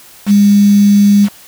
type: tone with quantisation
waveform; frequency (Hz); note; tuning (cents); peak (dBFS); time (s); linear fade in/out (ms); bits
sine; 203.2; G#3; -38; -4; 0.26-1.29; 50; 4
effects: white hiss -39 dBFS RMS until 1.47 s